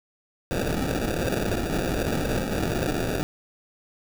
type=noise with sample-and-hold; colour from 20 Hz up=violet; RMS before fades=-26 dBFS; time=0.51-3.23 s; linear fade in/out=0 ms; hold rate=1050 Hz; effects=none